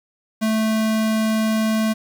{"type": "tone", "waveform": "square", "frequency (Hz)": 219.4, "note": "A3", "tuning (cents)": -5, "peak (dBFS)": -18, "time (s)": [0.41, 1.94], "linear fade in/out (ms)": 20, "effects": ["8-bit"]}